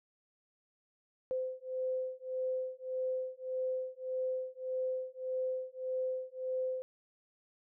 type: beating tone pair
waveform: sine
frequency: 514 / 515.7 Hz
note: C5 / C5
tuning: -31 / -25 cents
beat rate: 1.7 Hz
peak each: -37 / -37 dBFS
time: 1.31-6.82 s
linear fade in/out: 0 ms
effects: none